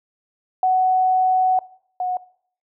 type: tone pair in turn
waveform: sine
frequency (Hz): 745 / 731.4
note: F#5 / F#5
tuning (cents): +12 / -20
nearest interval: unison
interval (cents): 32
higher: first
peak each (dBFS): -14 / -20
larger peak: first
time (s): 0.63-1.59 / 2-2.17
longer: first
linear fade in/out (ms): 2
effects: noise-tail reverb RT60 0.6 s tail -20 dB re dry